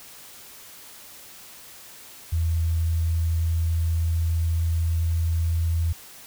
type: tone with pitch glide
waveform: sine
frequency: 82.3 to 82.92 Hz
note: E2 to E2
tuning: -2 to +11 cents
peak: -20 dBFS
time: 2.32-5.93 s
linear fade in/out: 10 ms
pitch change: +13 cents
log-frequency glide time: 3-5.23 s
effects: white hiss -45 dBFS RMS until 6.26 s